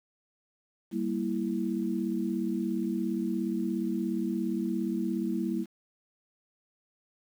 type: chord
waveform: sine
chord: E diminished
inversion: first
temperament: equal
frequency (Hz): 196 / 233.1 / 329.6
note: G3 / Bb3 / E4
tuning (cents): 0 / 0 / 0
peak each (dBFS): -32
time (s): 0.91-5.66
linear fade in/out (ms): 50
effects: 9-bit